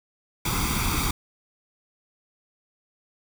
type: noise with comb filter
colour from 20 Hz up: pink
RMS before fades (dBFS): -25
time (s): 0.45-1.11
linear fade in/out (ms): 5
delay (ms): 0.85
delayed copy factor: +0.75
effects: none